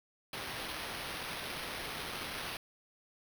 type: noise with sample-and-hold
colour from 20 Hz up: white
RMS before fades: -41 dBFS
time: 0.33-2.57 s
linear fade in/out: 2 ms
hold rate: 7350 Hz
effects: none